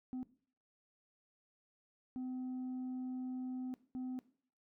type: tone bursts at uneven times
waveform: sine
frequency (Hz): 255.2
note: C4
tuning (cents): -43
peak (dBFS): -36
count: 3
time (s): 0.13-0.23 / 2.16-3.74 / 3.95-4.19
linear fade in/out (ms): 0
effects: noise-tail reverb RT60 0.5 s tail -19 dB re dry + tanh soft clip ceiling -38 dBFS